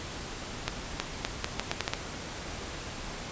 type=accelerating click train; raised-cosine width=0.2 ms; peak=-10 dBFS; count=9; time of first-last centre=0.68-1.935 s; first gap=320 ms; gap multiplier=0.78; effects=pink hiss -39 dBFS RMS until 3.31 s + resampled to 16000 Hz